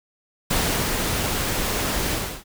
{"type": "noise with ADSR envelope", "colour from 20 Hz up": "pink", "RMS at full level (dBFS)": -21, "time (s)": [0.5, 2.44], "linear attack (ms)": 10, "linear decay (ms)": 380, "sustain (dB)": -3, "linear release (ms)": 320, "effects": []}